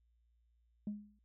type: tone with exponential decay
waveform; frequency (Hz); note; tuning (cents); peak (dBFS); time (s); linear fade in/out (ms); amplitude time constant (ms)
sine; 207.7; G#3; 0; -33; 0.87-1.19; 2; 68
effects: tanh soft clip ceiling -33 dBFS + added 58 Hz sine -70 dBFS peak until 1.24 s